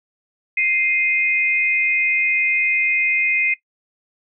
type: tone pair together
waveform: sine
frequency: 2099 / 2496 Hz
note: C7 / D#7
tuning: +5 / +5 cents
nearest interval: minor third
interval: 300 cents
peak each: -19 dBFS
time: 0.57-3.54 s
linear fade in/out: 5 ms
effects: noise-tail reverb RT60 0.1 s tail -17 dB re dry